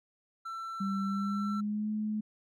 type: tone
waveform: triangle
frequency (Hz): 1340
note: E6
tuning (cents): +28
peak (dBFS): -35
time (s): 0.45-1.61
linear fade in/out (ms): 10
type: tone with pitch glide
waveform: sine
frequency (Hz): 196 to 213.7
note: G3 to G#3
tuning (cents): 0 to +50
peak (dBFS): -30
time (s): 0.8-2.21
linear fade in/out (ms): 10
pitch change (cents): +150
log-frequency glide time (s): 1.05-1.9
effects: none